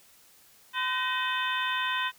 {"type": "harmonic tone with a mistuned harmonic", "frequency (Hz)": 509, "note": "C5", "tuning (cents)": -48, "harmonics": [2, 3, 4, 5, 6, 7], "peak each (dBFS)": [-31, -33, -34, -35, -36, -36], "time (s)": [0.73, 2.12], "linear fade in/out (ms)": 50, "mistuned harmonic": 4, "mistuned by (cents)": -140, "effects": ["white hiss -58 dBFS RMS until 2.18 s"]}